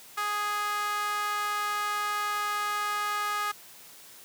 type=tone with high-pass filter; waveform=sawtooth; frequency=415.3 Hz; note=G#4; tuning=in tune; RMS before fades=-30 dBFS; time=0.17-3.52 s; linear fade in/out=10 ms; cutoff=1200 Hz; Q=3.2; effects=white hiss -50 dBFS RMS until 4.24 s + high-pass 100 Hz 12 dB/octave